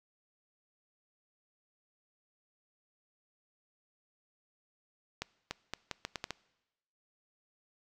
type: accelerating click train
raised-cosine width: 0.2 ms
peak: -18 dBFS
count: 8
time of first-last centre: 5.22-6.307 s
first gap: 290 ms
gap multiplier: 0.78
effects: noise-tail reverb RT60 1.0 s tail -22 dB re dry